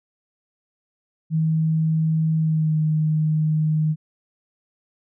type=tone with pitch glide; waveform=sine; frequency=159.2 to 155.29 Hz; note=D#3 to D#3; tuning=+40 to -3 cents; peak=-17 dBFS; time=1.3-3.96 s; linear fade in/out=50 ms; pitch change=-43 cents; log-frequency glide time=2.38-2.77 s; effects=none